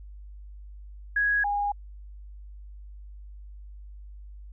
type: tone pair in turn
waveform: sine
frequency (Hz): 1661.2 / 816.8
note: G#6 / G#5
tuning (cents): 0 / -29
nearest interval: octave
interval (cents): 1229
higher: first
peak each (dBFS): -21 / -24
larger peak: first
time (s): 1.16-1.44 / 1.44-1.72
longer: neither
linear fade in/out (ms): 5
effects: added 50 Hz sine -41 dBFS peak until 4.52 s